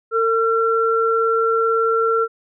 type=tone pair together; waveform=sine; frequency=453.1 / 1359 Hz; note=A#4 / F6; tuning=-49 / -48 cents; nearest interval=octave + perfect fifth; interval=1901 cents; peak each=-17 / -18 dBFS; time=0.11-2.28 s; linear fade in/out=50 ms; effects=none